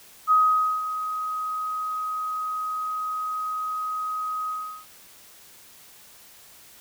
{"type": "tone with ADSR envelope", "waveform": "sine", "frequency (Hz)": 1259, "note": "D#6", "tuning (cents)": 20, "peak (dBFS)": -14, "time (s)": [0.27, 4.86], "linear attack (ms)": 43, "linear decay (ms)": 500, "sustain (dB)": -12, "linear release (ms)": 370, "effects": ["white hiss -50 dBFS RMS until 6.8 s"]}